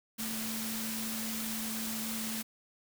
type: tone in noise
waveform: sine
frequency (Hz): 222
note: A3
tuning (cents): +16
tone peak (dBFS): -38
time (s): 0.18-2.43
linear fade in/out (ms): 20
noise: white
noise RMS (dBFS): -38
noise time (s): 0.18-2.43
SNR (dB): -3
effects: none